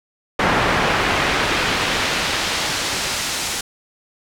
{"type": "noise with band-pass filter sweep", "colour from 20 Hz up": "brown", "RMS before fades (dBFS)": -20, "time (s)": [0.39, 3.61], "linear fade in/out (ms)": 5, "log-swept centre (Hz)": [1500, 7300], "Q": 0.75, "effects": []}